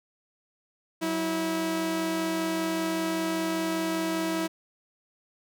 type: tone pair together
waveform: sawtooth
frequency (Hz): 185 / 324.9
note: F#3 / E4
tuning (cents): 0 / -25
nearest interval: minor seventh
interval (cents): 975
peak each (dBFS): -31 / -23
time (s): 1.01-4.48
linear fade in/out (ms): 20
effects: none